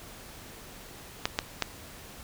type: clicks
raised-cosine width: 0.2 ms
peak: -8 dBFS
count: 3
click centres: 1.255 / 1.389 / 1.623 s
effects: pink hiss -47 dBFS RMS until 2.23 s